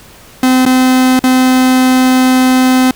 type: tone with dropouts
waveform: 45% pulse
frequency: 256.9 Hz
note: C4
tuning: 32 cents flat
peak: -6 dBFS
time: 0.43-2.91 s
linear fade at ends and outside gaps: 2 ms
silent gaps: 0.653-0.662 / 1.192-1.239 s
effects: pink hiss -38 dBFS RMS until 2.95 s